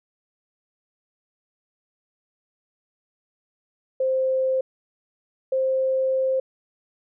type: tone pair in turn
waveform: sine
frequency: 523.3 / 525.8 Hz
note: C5 / C5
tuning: 0 / +8 cents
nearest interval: unison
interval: 8 cents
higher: second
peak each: -19 dBFS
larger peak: neither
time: 4-4.61 / 5.52-6.4 s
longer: second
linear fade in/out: 5 ms
effects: none